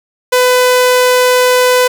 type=tone; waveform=sawtooth; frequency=501 Hz; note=B4; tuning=25 cents sharp; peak=-3 dBFS; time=0.32-1.88 s; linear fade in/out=10 ms; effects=none